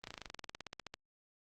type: slowing click train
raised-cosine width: 0.2 ms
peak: -26 dBFS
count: 19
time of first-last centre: 0.04-0.94 s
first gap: 32 ms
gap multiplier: 1.05
effects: Opus 24 kbps